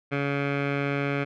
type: tone with low-pass filter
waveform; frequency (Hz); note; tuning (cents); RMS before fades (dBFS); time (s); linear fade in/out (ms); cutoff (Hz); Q
15% pulse; 141.1; C#3; +31; -27; 0.11-1.25; 20; 2200; 2.7
effects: none